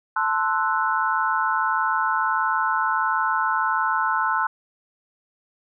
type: chord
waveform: sine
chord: F# half-diminished seventh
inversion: first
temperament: equal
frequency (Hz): 880 / 1046.5 / 1318.5 / 1480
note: A5 / C6 / E6 / F#6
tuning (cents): 0 / 0 / 0 / 0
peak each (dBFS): -25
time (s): 0.16-4.47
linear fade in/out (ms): 5
effects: none